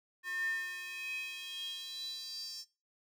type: tone with high-pass filter sweep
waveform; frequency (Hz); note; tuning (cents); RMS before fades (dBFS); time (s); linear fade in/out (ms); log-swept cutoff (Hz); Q
square; 360.5; F#4; -45; -41; 0.23-2.65; 50; 1600 to 5300; 10
effects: noise-tail reverb RT60 0.3 s tail -21 dB re dry